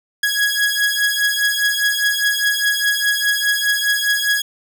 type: beating tone pair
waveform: sawtooth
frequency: 1661.2 / 1666.1 Hz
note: G#6 / G#6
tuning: 0 / +5 cents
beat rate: 4.9 Hz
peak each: -15 dBFS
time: 0.23-4.42 s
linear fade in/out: 5 ms
effects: none